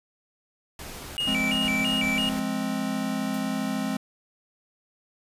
pink noise bursts, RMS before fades -39 dBFS, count 4, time 0.79-2.397 s, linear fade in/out 2 ms, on 380 ms, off 29 ms
triangle tone with vibrato, 2576 Hz, E7, 41 cents flat, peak -23 dBFS, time 1.18-2.29 s, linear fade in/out 0 ms, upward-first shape square, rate 3 Hz, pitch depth 180 cents each way
square chord, F minor, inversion none, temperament just, 174.61 / 209.5 / 261.9 Hz, F3 / Ab3 / C4, 0 / +15 / +2 cents, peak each -36 / -30 / -30 dBFS, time 1.27-3.97 s, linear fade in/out 5 ms
blue noise with exponential decay, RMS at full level -39 dBFS, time 3.34-3.51 s, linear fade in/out 1 ms, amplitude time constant 35 ms
effects resampled to 32000 Hz

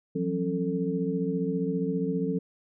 sine tone cluster, 170.7 / 185.6 / 270.6 / 443.4 Hz, F3 / F#3 / C#4 / A4, -39 / +6 / -42 / +13 cents, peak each -31 dBFS, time 0.15-2.39 s, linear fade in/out 10 ms, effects none

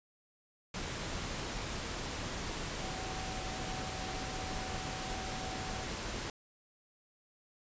sine tone in noise, 753 Hz, F#5, 30 cents sharp, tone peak -45 dBFS, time 2.82-5.87 s, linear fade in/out 2 ms, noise pink, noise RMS -39 dBFS, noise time 0.74-6.3 s, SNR -9 dB, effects resampled to 16000 Hz

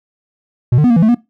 triangle tone with pitch steps, 122 / 150.2 / 246.3 / 232.6 / 166.2 / 218.5 / 240 Hz, B2 / D3 / B3 / A#3 / E3 / A3 / B3, -21 / +39 / -5 / -4 / +15 / -12 / -49 cents, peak -5 dBFS, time 0.72-1.147 s, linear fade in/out 5 ms, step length 61 ms, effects noise-tail reverb RT60 0.2 s tail -19 dB re dry

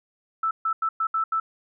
sine tone bursts at uneven times, 1318.5 Hz, E6, in tune, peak -21 dBFS, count 6, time 0.43-0.51 / 0.65-0.73 / 0.82-0.89 / 1-1.07 / 1.14-1.24 / 1.32-1.4 s, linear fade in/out 5 ms, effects none

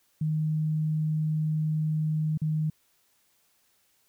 sine tone with dropouts, 155.2 Hz, D#3, 4 cents flat, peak -24 dBFS, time 0.21-2.7 s, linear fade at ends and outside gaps 5 ms, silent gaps 2.376-2.416 s, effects white hiss -68 dBFS RMS until 4.08 s

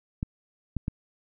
clicks, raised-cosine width 5 ms, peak -16 dBFS, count 3, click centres 0.229 / 0.767 / 0.881 s, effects none

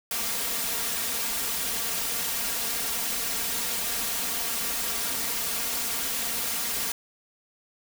white noise with comb filter, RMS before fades -29 dBFS, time 0.11-6.92 s, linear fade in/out 2 ms, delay 4.3 ms, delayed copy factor +0.75, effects none

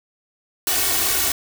white noise with comb filter, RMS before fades -20 dBFS, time 0.67-1.32 s, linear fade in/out 2 ms, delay 2.7 ms, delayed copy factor +1, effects none

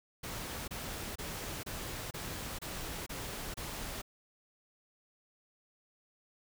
pink noise bursts, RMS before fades -41 dBFS, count 8, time 0.23-4.019 s, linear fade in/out 10 ms, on 450 ms, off 27 ms, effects none

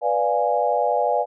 sine chord, B diminished seventh, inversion none, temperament equal, 493.9 / 587.3 / 698.5 / 830.6 Hz, B4 / D5 / F5 / Ab5, 0 / 0 / 0 / 0 cents, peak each -24 / -23 / -23 / -23 dBFS, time 0.01-1.26 s, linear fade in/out 50 ms, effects none

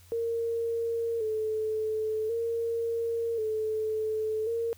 sine tone with vibrato, 448.1 Hz, A4, 32 cents sharp, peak -27 dBFS, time 0.12-4.73 s, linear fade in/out 0 ms, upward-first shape square, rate 0.46 Hz, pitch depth 52 cents each way, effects added 88 Hz sine -54 dBFS peak until 4.77 s + white hiss -59 dBFS RMS until 4.77 s

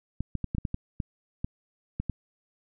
clicks, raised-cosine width 5 ms, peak -17 dBFS, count 11, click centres 0.206 / 0.353 / 0.443 / 0.549 / 0.583 / 0.652 / 0.744 / 1.002 / 1.445 / 2 / 2.097 s, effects none

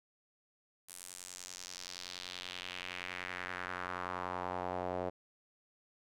sawtooth tone with band-pass filter sweep, 90.5 Hz, F#2, 38 cents flat, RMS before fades -42 dBFS, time 0.88-5.1 s, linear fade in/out 10 ms, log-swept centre 10000 to 590 Hz, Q 2.1, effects none

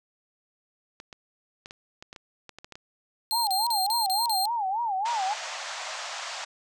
clicks, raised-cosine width 0.2 ms, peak -25 dBFS, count 12, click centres 1.001 / 1.128 / 1.659 / 1.709 / 2.025 / 2.129 / 2.162 / 2.493 / 2.586 / 2.645 / 2.723 / 2.755 s
sawtooth tone bursts, 4186 Hz, C8, in tune, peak -23 dBFS, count 6, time 3.31-4.455 s, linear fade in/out 0 ms, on 160 ms, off 37 ms
sine tone with vibrato, 847 Hz, G#5, 34 cents sharp, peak -25 dBFS, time 3.32-5.34 s, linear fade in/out 10 ms, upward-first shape sine, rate 3.5 Hz, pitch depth 210 cents each way
pink band-pass noise, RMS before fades -36 dBFS, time 5.05-6.45 s, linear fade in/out 10 ms, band 620 to 7500 Hz, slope 48 dB/octave
effects none

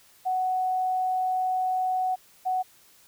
sine tone pair in turn, 743 / 743 Hz, F#5 / F#5, +7 / +7 cents, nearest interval unison, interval 0 cents, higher neither, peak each -23 dBFS, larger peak neither, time 0.25-2.16 / 2.45-2.63 s, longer first, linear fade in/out 20 ms, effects white hiss -57 dBFS RMS until 3.07 s

